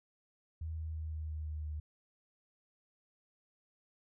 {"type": "tone with pitch steps", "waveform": "sine", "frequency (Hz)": [80.1, 79.41, 78.72, 78.04, 77.37, 76.7, 76.04], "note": ["E2", "D#2", "D#2", "D#2", "D#2", "D#2", "D#2"], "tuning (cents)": [-49, 36, 21, 6, -9, -24, -39], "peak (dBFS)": -37, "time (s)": [0.61, 1.8], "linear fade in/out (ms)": 5, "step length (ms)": 170, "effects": []}